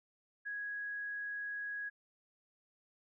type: tone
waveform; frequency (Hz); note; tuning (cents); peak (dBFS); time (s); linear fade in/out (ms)
sine; 1661.2; G#6; 0; -38; 0.45-1.9; 20
effects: none